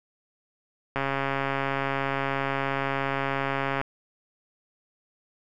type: click train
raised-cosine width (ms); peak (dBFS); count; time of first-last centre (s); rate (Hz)
0.5; -12; 392; 0.96-3.814; 137
effects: none